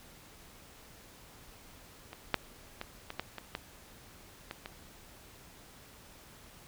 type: clicks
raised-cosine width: 0.3 ms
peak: -28 / -10 / -22 / -23 / -17 / -24 / -19 / -23 / -24 dBFS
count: 9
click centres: 2.131 / 2.343 / 2.814 / 3.104 / 3.196 / 3.383 / 3.551 / 4.511 / 4.659 s
effects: pink hiss -55 dBFS RMS until 6.67 s